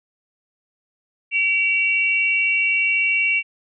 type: tone pair together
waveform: sine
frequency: 2296 / 2737 Hz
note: D7 / F7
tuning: -40 / -36 cents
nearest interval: minor third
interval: 304 cents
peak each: -19 dBFS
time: 1.31-3.43 s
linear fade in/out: 50 ms
effects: none